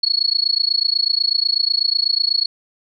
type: tone with amplitude modulation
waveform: sine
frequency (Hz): 4356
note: C#8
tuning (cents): -31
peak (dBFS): -11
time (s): 0.03-2.46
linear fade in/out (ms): 5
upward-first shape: sine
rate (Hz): 28.1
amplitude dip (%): 100
effects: none